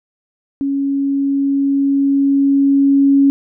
sine tone with level ramp, 277.2 Hz, C#4, in tune, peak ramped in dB -15 to -7 dBFS, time 0.61-3.3 s, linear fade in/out 0 ms, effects none

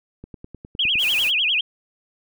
click train, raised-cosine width 3 ms, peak -24 dBFS, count 8, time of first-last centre 0.24-0.956 s, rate 9.78 Hz
sine tone with vibrato, 2844 Hz, F7, 31 cents sharp, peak -17 dBFS, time 0.79-1.61 s, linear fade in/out 5 ms, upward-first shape sine, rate 10 Hz, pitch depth 270 cents each way
white noise, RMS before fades -33 dBFS, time 0.98-1.32 s, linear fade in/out 50 ms
effects none

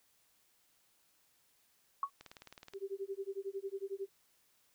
sine tone with exponential decay, 1115 Hz, C#6, 10 cents sharp, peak -27 dBFS, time 2.03-2.1 s, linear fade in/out 2 ms, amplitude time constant 15 ms
click train, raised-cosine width 0.2 ms, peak -33 dBFS, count 11, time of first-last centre 2.21-2.736 s, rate 19 Hz
sine tone with tremolo, 392 Hz, G4, in tune, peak -35 dBFS, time 2.73-4.09 s, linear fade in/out 50 ms, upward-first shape sine, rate 11 Hz, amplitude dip 100%
effects white hiss -72 dBFS RMS until 4.74 s

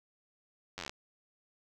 slowing click train, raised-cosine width 0.2 ms, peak -22 dBFS, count 10, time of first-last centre 0.78-0.895 s, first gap 10 ms, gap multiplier 1.06, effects none

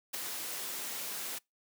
white noise with ADSR envelope, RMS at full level -34 dBFS, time 0.13-1.39 s, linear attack 16 ms, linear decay 5 ms, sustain -5 dB, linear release 15 ms, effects noise-tail reverb RT60 0.2 s tail -26 dB re dry + high-pass 200 Hz 12 dB/octave

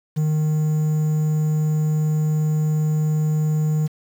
triangle tone with quantisation, 153.8 Hz, D#3, 20 cents flat, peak -15 dBFS, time 0.16-3.88 s, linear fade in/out 20 ms, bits 7, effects none

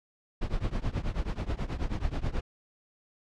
brown noise with tremolo, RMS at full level -27 dBFS, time 0.41-2.41 s, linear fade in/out 10 ms, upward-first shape triangle, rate 9.3 Hz, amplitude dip 95%, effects low-pass 5000 Hz 12 dB/octave

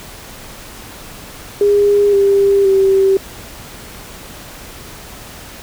sine tone with pitch steps, 407.8 / 397.2 / 387.2 Hz, G#4 / G4 / G4, -32 / +23 / -21 cents, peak -8 dBFS, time 1.61-3.17 s, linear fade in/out 2 ms, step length 520 ms, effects pink hiss -34 dBFS RMS until 5.62 s

